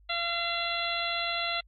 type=harmonic tone with a mistuned harmonic; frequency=684 Hz; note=F5; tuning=36 cents flat; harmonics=1 / 2 / 3 / 4 / 5 / 6; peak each=-35 / -35 / -35 / -35 / -35 / -35 dBFS; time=0.09-1.61 s; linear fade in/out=10 ms; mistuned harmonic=6; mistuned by=-26 cents; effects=added 50 Hz sine -55 dBFS peak until 1.67 s + MP3 32 kbps